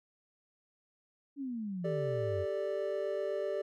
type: exponential sweep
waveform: sine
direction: down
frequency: 290 to 87.31 Hz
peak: -35 dBFS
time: 1.36-2.46 s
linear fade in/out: 50 ms
type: chord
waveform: triangle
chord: G suspended second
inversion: none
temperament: equal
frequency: 392 / 440 / 587.3 Hz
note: G4 / A4 / D5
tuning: 0 / 0 / 0 cents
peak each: -35 / -37 / -33 dBFS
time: 1.84-3.62 s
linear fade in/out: 10 ms
effects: none